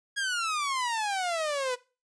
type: exponential sweep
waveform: sawtooth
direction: down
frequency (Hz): 1661.2 to 487.7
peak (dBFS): -24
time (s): 0.16-1.76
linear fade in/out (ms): 20
effects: noise-tail reverb RT60 0.3 s tail -19 dB re dry + resampled to 22050 Hz